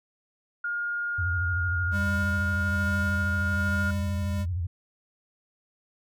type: tone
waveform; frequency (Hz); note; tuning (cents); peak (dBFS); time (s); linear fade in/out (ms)
sine; 1420; F6; +28; -27; 0.64-3.91; 5
type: tone with vibrato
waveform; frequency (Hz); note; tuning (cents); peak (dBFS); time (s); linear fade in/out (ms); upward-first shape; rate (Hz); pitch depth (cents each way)
sine; 88; F2; +14; -26; 1.18-4.67; 10; square; 13; 100
type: tone with tremolo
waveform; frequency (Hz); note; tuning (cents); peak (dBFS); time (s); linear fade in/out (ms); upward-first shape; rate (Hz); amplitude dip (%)
square; 200.7; G3; +41; -30; 1.91-4.46; 50; sine; 1.2; 35
effects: none